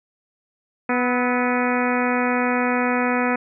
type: harmonic tone with a mistuned harmonic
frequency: 246.9 Hz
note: B3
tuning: in tune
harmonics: 1 / 2 / 3 / 4 / 5 / 6 / 7 / 8 / 9 / 10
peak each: -22 / -25 / -27 / -28 / -29 / -30 / -30 / -31 / -32 / -32 dBFS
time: 0.89-3.36 s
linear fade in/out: 5 ms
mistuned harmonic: 5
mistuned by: +59 cents
effects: none